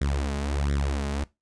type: tone with flanger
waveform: sawtooth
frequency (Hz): 70.5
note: C#2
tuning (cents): +30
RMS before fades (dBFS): -27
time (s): 0.01-1.24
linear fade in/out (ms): 5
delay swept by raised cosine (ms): 0.54 to 4.84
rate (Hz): 1.4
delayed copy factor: +0.85
effects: noise-tail reverb RT60 0.2 s tail -19 dB re dry + resampled to 22050 Hz